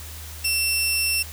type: tone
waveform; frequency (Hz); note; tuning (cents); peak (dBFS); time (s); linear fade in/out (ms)
15% pulse; 2700; E7; +41; -13; 0.44-1.23; 10
effects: added 78 Hz sine -37 dBFS peak until 1.32 s + white hiss -40 dBFS RMS until 1.32 s